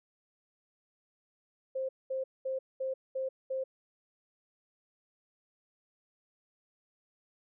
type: tone bursts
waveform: sine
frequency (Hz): 527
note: C5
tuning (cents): +12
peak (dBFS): -31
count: 6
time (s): 1.75-3.64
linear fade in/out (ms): 10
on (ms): 140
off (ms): 210
effects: none